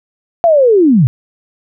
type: linear sweep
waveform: sine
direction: down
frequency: 698.5 to 110.5 Hz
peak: -5 dBFS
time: 0.44-1.07 s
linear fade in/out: 0 ms
effects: none